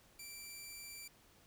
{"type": "tone", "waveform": "10% pulse", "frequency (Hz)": 2343, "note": "D7", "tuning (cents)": -5, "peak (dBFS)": -39, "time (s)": [0.19, 1.08], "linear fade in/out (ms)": 5, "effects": ["pink hiss -66 dBFS RMS until 1.46 s"]}